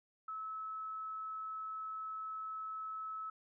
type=tone; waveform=sine; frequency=1298 Hz; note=E6; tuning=27 cents flat; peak=-40 dBFS; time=0.28-3.3 s; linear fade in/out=5 ms; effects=none